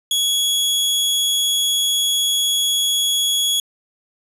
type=tone; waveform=sawtooth; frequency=3351 Hz; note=G#7; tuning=15 cents sharp; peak=-13 dBFS; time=0.11-3.6 s; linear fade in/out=2 ms; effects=resampled to 32000 Hz